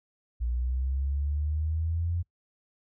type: linear sweep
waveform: sine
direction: up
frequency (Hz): 58.27 to 87.31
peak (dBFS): -26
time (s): 0.4-2.23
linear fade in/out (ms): 20
effects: noise-tail reverb RT60 0.1 s tail -22 dB re dry